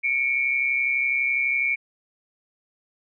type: tone pair together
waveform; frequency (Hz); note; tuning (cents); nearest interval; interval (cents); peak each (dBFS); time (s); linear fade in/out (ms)
sine; 2217 / 2349; C#7 / D7; 0 / 0; minor second; 100; -23; 0.03-1.76; 20
effects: none